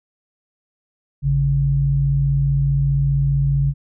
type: tone pair together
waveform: sine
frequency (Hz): 54.65 / 139.4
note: A1 / C#3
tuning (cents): -11 / +10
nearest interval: octave + major third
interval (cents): 1621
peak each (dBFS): -22 / -15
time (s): 1.22-3.74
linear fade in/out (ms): 50
effects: none